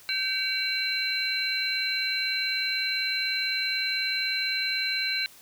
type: tone cluster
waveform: sine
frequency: 1555 / 2269 / 2740 / 4065 Hz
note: G6 / C#7 / F7 / B7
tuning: -14 / +40 / -34 / +49 cents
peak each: -33 / -31 / -34 / -28 dBFS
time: 0.09-5.26 s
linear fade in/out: 0 ms
effects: white hiss -52 dBFS RMS until 5.41 s